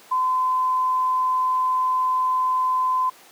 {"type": "tone", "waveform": "sine", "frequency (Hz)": 1023, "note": "C6", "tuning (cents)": -39, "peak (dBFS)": -18, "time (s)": [0.11, 3.1], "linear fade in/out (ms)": 10, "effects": ["pink hiss -48 dBFS RMS until 3.31 s", "high-pass 400 Hz 12 dB/octave"]}